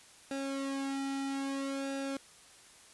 sawtooth tone with flanger, 273.4 Hz, C#4, 24 cents flat, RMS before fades -36 dBFS, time 0.31-2.17 s, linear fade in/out 2 ms, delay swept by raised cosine 0.94 to 1.88 ms, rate 0.61 Hz, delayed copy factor -0.8, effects white hiss -57 dBFS RMS until 2.93 s + resampled to 24000 Hz

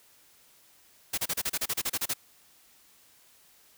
white noise bursts, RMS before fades -29 dBFS, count 13, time 1.13-2.138 s, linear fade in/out 10 ms, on 48 ms, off 32 ms, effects white hiss -60 dBFS RMS until 3.77 s

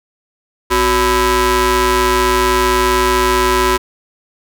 sawtooth ring-modulated tone, 313.6 Hz, D#4, 14 cents sharp, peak -4 dBFS, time 0.7-3.78 s, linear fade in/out 20 ms, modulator 685 Hz, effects none

